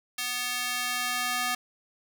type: tone with high-pass filter sweep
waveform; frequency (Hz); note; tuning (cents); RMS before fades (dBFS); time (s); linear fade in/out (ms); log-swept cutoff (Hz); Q
square; 246.9; B3; 0; -30; 0.18-1.55; 5; 2300 to 1100; 0.82
effects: none